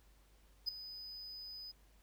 triangle tone with ADSR envelope, 4998 Hz, D#8, 7 cents sharp, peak -30 dBFS, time 0.66-1.72 s, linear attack 26 ms, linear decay 4 ms, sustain -15 dB, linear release 14 ms, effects added 50 Hz sine -64 dBFS peak until 2.02 s + pink hiss -71 dBFS RMS until 2.02 s

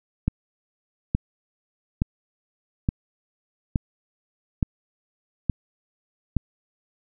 click train, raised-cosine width 5 ms, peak -8 dBFS, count 8, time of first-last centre 0.28-6.367 s, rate 1.15 Hz, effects none

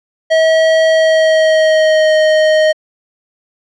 square tone with pitch glide, 642 to 622.6 Hz, E5 to D#5, -46 to +1 cents, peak -8 dBFS, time 0.3-2.73 s, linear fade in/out 20 ms, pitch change -53 cents, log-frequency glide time 0.88-2.15 s, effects low-pass 4000 Hz 12 dB/octave

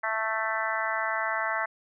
harmonic tone, 220.8 Hz, A3, 6 cents sharp, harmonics 3 / 4 / 5 / 6 / 7 / 8 / 9, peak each -34 / -34 / -34 / -34 / -34 / -34 / -34 dBFS, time 0.03-1.66 s, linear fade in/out 10 ms, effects none

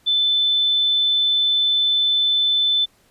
sine tone, 3520 Hz, A7, in tune, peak -15 dBFS, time 0.06-2.86 s, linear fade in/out 20 ms, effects pink hiss -58 dBFS RMS until 3.1 s + resampled to 32000 Hz

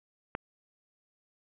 click, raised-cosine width 0.5 ms, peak -17 dBFS, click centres 0.351 s, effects resampled to 8000 Hz + 8-bit

